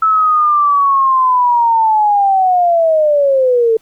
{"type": "linear sweep", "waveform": "sine", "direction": "down", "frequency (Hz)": [1312, 440], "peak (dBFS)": -8, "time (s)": [0.02, 3.77], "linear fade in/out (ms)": 5, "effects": ["pink hiss -53 dBFS RMS until 3.81 s"]}